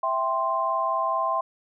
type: chord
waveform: sine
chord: C major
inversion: first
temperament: equal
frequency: 659.3 / 784 / 1046.5 Hz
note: E5 / G5 / C6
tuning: 0 / 0 / 0 cents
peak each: -28 / -30 / -24 dBFS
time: 0.03-1.41 s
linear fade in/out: 5 ms
effects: none